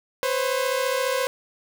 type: tone pair together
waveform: sawtooth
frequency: 504 / 538.6 Hz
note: B4 / C#5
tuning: +35 / -50 cents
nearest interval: minor second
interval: 115 cents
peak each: -21 dBFS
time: 0.23-1.27 s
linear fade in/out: 0 ms
effects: none